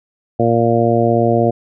harmonic tone, 116.54 Hz, A#2, in tune, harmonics 1 / 2 / 3 / 4 / 5 / 6, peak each -18 / -18 / -18 / -18 / -18 / -18 dBFS, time 0.39-1.51 s, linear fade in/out 10 ms, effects none

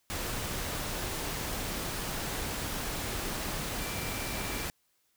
sine tone in noise, 2349 Hz, D7, in tune, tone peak -44 dBFS, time 3.79-4.65 s, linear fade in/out 0 ms, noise pink, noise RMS -35 dBFS, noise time 0.1-4.7 s, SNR -12 dB, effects white hiss -73 dBFS RMS until 5.16 s

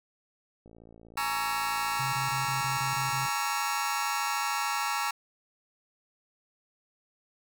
click train, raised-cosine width 2 ms, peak -39 dBFS, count 149, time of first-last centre 0.66-3.284 s, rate 56.4 Hz
sawtooth chord, A# half-diminished seventh, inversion third, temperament just, 839.1 / 932.3 / 1118.8 / 1342.6 Hz, G#5 / A#5 / C#6 / E6, +18 / 0 / +16 / +31 cents, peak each -30 dBFS, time 1.17-5.11 s, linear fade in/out 5 ms
sine tone bursts, 133.2 Hz, C3, 31 cents sharp, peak -34 dBFS, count 8, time 1.99-3.264 s, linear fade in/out 10 ms, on 140 ms, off 22 ms
effects none

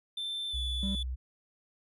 triangle tone with pitch glide, 3552 to 3461 Hz, A7 to A7, +16 to -29 cents, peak -32 dBFS, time 0.17-1.03 s, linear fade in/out 5 ms, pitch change -45 cents, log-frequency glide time 0.5-0.56 s
sine tone with vibrato, 63.3 Hz, B1, 43 cents sharp, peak -32 dBFS, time 0.53-1.16 s, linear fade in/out 20 ms, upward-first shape triangle, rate 18 Hz, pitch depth 21 cents each way
triangle tone, 196 Hz, G3, in tune, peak -29 dBFS, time 0.83-0.95 s, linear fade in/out 0 ms
effects tanh soft clip ceiling -21 dBFS

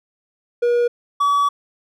triangle tone pair in turn, 479.5 / 1140.4 Hz, A#4 / C#6, +49 / +49 cents, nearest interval octave + minor third, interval 1500 cents, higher second, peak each -12 dBFS, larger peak neither, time 0.62-0.88 / 1.2-1.49 s, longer second, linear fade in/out 10 ms, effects none

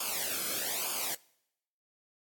white noise with flanger, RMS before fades -34 dBFS, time 0-1.15 s, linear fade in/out 5 ms, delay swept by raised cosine 0.51 to 1.09 ms, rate 1.1 Hz, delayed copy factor -0.85, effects noise-tail reverb RT60 0.8 s tail -24 dB re dry + AAC 64 kbps

